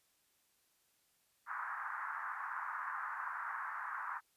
pink band-pass noise, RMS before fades -42 dBFS, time 1.46-4.21 s, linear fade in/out 50 ms, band 940 to 1700 Hz, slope 48 dB/octave, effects white hiss -75 dBFS RMS until 4.36 s + resampled to 32000 Hz

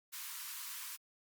white high-pass noise, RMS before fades -45 dBFS, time 0.12-0.97 s, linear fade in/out 20 ms, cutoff 940 Hz, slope 96 dB/octave, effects Opus 48 kbps

